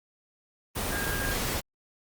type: tone in noise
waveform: sine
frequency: 1618 Hz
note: G#6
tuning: 46 cents flat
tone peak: -32 dBFS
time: 0.91-1.35 s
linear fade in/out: 20 ms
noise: pink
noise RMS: -30 dBFS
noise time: 0.75-1.61 s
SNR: -5 dB
effects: Opus 24 kbps